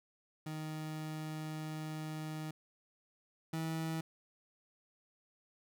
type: tone pair in turn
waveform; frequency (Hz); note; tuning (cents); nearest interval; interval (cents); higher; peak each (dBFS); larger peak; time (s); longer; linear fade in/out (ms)
30% pulse; 155.56 / 161.17; D#3 / E3; 0 / -39; minor second; 61; second; -37 / -33; second; 0.46-2.51 / 3.53-4.01; first; 5
effects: none